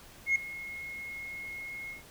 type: tone with ADSR envelope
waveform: sine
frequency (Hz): 2160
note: C#7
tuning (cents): -45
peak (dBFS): -19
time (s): 0.26-2.03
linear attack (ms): 95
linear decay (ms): 6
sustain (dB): -19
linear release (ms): 130
effects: tanh soft clip ceiling -21 dBFS + pink hiss -53 dBFS RMS until 2.1 s

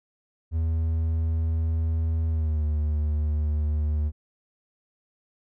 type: tone with pitch glide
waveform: triangle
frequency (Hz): 80.9 to 75.48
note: E2 to D2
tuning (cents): -32 to +48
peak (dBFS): -20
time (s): 0.51-4.12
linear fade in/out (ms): 50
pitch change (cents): -120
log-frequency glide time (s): 2.28-2.67
effects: none

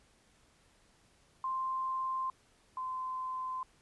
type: tone pair in turn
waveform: sine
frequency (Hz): 1047 / 1031.4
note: C6 / C6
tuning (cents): +1 / -25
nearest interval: unison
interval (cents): 26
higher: first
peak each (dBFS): -32 / -35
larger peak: first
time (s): 1.44-2.3 / 2.77-3.63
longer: neither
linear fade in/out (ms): 2
effects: pink hiss -67 dBFS RMS until 3.81 s + resampled to 24000 Hz

